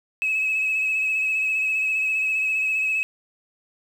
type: tone with vibrato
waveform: sine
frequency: 2576 Hz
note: E7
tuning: 41 cents flat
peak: -19 dBFS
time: 0.22-3.03 s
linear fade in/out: 0 ms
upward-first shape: sine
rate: 15 Hz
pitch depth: 28 cents each way
effects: tanh soft clip ceiling -16 dBFS + 8-bit